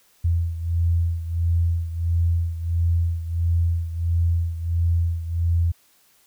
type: beating tone pair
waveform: sine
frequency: 84.2 / 85.7 Hz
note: E2 / F2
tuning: +37 / -32 cents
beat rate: 1.5 Hz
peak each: -20 / -25 dBFS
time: 0.24-5.72 s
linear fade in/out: 10 ms
effects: white hiss -59 dBFS RMS until 6.26 s